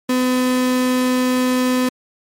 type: tone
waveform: 35% pulse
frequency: 253.2 Hz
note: B3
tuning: 43 cents sharp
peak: -13 dBFS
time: 0.09-1.89 s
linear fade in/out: 5 ms
effects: MP3 64 kbps